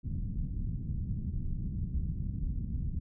pink low-pass noise, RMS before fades -34 dBFS, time 0.03-3 s, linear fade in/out 20 ms, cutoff 190 Hz, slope 24 dB/octave, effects none

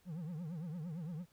triangle tone with vibrato, 165 Hz, E3, 2 cents sharp, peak -38 dBFS, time 0.05-1.26 s, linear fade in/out 50 ms, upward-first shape triangle, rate 8.8 Hz, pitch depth 220 cents each way, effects pink hiss -71 dBFS RMS until 1.32 s

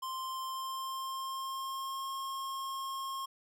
square tone with pitch glide, 1046.5 to 1075.9 Hz, C6 to C6, 0 to +48 cents, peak -37 dBFS, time 0.02-3.26 s, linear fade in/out 10 ms, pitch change +48 cents, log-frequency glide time 0.24-2.1 s, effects none

